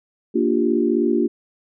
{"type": "chord", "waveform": "sine", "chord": "G minor seventh", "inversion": "first", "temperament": "equal", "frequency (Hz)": [233.1, 293.7, 349.2, 392], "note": ["Bb3", "D4", "F4", "G4"], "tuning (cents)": [0, 0, 0, 0], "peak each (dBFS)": [-21, -22, -20, -23], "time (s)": [0.34, 1.28], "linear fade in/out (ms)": 20, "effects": []}